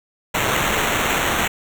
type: noise with sample-and-hold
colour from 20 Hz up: white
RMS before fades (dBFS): -20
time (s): 0.34-1.48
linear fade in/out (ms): 10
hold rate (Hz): 4900
effects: none